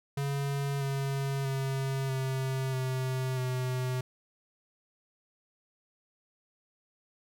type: tone with pitch steps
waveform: square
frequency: 140 / 137.44 / 134.92 / 132.45 / 130.02 / 127.64 Hz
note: C#3 / C#3 / C#3 / C3 / C3 / C3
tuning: +18 / -14 / -46 / +22 / -11 / -43 cents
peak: -30 dBFS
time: 0.17-4.01 s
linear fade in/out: 5 ms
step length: 640 ms
effects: none